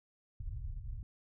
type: low-pass noise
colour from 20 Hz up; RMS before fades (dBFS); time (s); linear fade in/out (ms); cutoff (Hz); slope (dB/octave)
pink; -41; 0.4-1.03; 2; 120; 48
effects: none